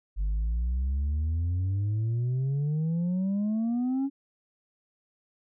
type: exponential sweep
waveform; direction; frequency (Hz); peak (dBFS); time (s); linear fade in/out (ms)
sine; up; 48.15 to 279.6; -22; 0.16-4.1; 50
effects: tanh soft clip ceiling -24 dBFS